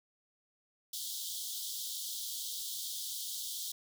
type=high-pass noise; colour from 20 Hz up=pink; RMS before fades=-40 dBFS; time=0.93-3.72 s; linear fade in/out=5 ms; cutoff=3200 Hz; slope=96 dB/octave; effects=none